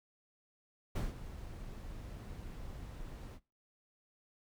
brown noise with ADSR envelope, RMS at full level -33 dBFS, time 0.95-3.4 s, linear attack 11 ms, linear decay 160 ms, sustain -13 dB, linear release 65 ms, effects noise-tail reverb RT60 0.3 s tail -22 dB re dry

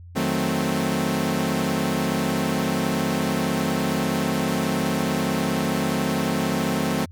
sawtooth chord, D# diminished seventh, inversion none, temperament equal, 155.56 / 185 / 220 / 261.6 Hz, D#3 / F#3 / A3 / C4, 0 / 0 / 0 / 0 cents, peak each -24 / -23 / -22 / -22 dBFS, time 0.15-7.06 s, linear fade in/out 20 ms, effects added 87 Hz sine -39 dBFS peak until 7.11 s + MP3 96 kbps

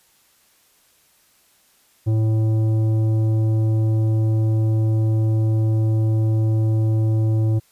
sine tone with tanh clipping, 110 Hz, A2, in tune, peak -17 dBFS, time 2.06-7.6 s, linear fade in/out 20 ms, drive 10 dB, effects white hiss -58 dBFS RMS until 7.71 s + resampled to 32000 Hz

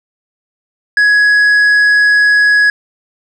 triangle tone with tanh clipping, 1674 Hz, G#6, 13 cents sharp, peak -7 dBFS, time 0.97-2.7 s, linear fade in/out 2 ms, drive 9 dB, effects none

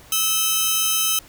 5% pulse tone pair together, 1299 / 3079 Hz, E6 / G7, -26 / -32 cents, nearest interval octave + minor third, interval 1494 cents, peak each -11 dBFS, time 0.12-1.19 s, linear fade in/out 2 ms, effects pink hiss -47 dBFS RMS until 1.28 s

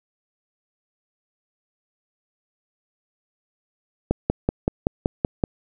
click train, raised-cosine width 2 ms, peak -5 dBFS, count 8, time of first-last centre 4.11-5.438 s, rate 5.27 Hz, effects none

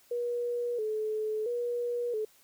sine tone with vibrato, 455.6 Hz, A#4, 40 cents flat, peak -29 dBFS, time 0.11-2.25 s, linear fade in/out 5 ms, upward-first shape square, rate 0.74 Hz, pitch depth 94 cents each way, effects white hiss -62 dBFS RMS until 2.43 s

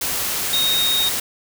sine tone in noise, 3729 Hz, A#7, in tune, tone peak -17 dBFS, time 0.53-1.09 s, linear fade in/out 5 ms, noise white, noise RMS -23 dBFS, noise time 0.01-1.2 s, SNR +3 dB, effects none

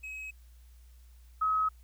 triangle / sine tone pair in turn, 2553 / 1276.5 Hz, D#7 / D#6, +44 / +44 cents, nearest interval octave, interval 1200 cents, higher first, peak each -37 / -25 dBFS, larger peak second, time 0.03-0.31 / 1.41-1.69 s, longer neither, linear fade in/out 10 ms, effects added 60 Hz sine -52 dBFS peak until 1.83 s + white hiss -68 dBFS RMS until 1.83 s

